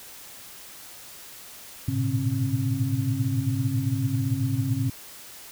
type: tone cluster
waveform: sine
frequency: 105.1 / 115.7 / 123.1 / 138.2 / 269.3 Hz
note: G#2 / A#2 / B2 / C#3 / C#4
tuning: +21 / -13 / -5 / -5 / -50 cents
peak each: -29 dBFS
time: 1.88-4.9 s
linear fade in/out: 5 ms
effects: white hiss -44 dBFS RMS until 5.51 s